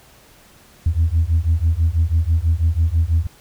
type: beating tone pair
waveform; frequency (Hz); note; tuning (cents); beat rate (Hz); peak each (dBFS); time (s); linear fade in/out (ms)
sine; 79 / 85.1; D#2 / F2; +27 / -44; 6.1; -16; 0.86-3.27; 5
effects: tanh soft clip ceiling -9 dBFS + pink hiss -49 dBFS RMS until 3.4 s